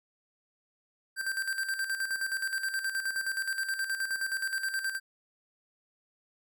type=tone with tremolo; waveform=square; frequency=1568 Hz; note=G6; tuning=in tune; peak=-29 dBFS; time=1.16-5 s; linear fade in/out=50 ms; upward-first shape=square; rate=9.5 Hz; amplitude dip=60%; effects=none